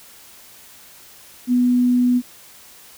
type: tone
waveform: sine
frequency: 246.9 Hz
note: B3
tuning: in tune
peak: -13 dBFS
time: 1.47-2.22 s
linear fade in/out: 50 ms
effects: white hiss -45 dBFS RMS until 2.97 s